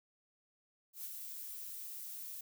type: noise with ADSR envelope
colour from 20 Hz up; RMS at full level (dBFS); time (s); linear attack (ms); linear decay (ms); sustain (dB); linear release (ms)
violet; -42; 0.93-2.41; 120; 19; -4; 4
effects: none